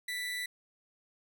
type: tone with amplitude modulation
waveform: 30% pulse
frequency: 1975.5 Hz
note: B6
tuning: in tune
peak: -30 dBFS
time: 0.08-0.46 s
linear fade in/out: 5 ms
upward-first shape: sine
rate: 187 Hz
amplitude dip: 35%
effects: none